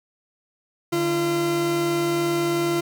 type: tone pair together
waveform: 40% pulse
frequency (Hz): 150 / 342.2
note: D3 / F4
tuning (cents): +37 / -35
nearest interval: octave + major second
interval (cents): 1428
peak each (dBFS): -29 / -20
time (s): 0.92-2.81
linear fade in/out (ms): 10
effects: none